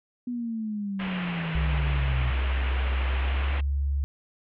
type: exponential sweep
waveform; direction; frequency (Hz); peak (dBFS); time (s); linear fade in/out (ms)
sine; down; 247.7 to 123; -28; 0.27-2.31; 5
type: low-pass noise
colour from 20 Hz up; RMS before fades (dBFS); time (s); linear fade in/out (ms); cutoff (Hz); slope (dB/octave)
white; -36; 0.99-3.61; 10; 3000; 48
type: tone with pitch glide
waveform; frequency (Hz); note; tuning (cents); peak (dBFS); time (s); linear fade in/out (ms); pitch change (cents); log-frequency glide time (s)
sine; 65 to 70.07; C2 to C#2; -11 to +19; -23; 1.55-4.04; 0; +130; 3.17-3.6
effects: none